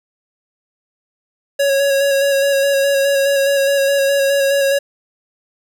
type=tone with vibrato; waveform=square; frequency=554.4 Hz; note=C#5; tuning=in tune; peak=-13 dBFS; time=1.59-4.79 s; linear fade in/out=10 ms; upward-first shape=square; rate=4.8 Hz; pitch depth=18 cents each way; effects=none